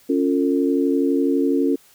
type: chord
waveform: sine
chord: Db augmented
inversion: none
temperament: equal with one note detuned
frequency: 277.2 / 349.2 / 449.5 Hz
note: Db4 / F4 / A4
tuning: 0 / 0 / +37 cents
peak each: -18 / -22 / -23 dBFS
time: 0.09-1.76 s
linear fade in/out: 10 ms
effects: white hiss -53 dBFS RMS until 1.94 s